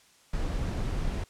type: noise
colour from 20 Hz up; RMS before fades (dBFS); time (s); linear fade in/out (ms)
brown; -30; 0.33-1.24; 5
effects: white hiss -60 dBFS RMS until 1.29 s + low-pass 9000 Hz 12 dB/octave